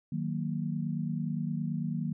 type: chord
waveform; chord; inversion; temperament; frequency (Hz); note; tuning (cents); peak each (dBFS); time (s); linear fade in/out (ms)
sine; D# minor; none; equal; 155.56 / 185 / 233.1; D#3 / F#3 / A#3; 0 / 0 / 0; -33 / -35 / -35; 0.12-2.13; 5
effects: none